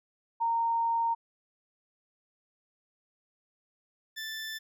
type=tone pair in turn; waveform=sine / 20% pulse; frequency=923 / 1762.6 Hz; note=A#5 / A6; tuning=-17 / +3 cents; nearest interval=major seventh; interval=1120 cents; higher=second; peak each=-25 / -31 dBFS; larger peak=first; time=0.4-1.15 / 4.16-4.59 s; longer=first; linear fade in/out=20 ms; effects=none